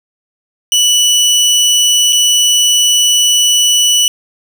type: tone with dropouts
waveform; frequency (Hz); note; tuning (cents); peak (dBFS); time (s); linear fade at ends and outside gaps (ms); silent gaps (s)
25% pulse; 2960; F#7; 0; -4; 0.72-4.08; 1; 2.125-2.129
effects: none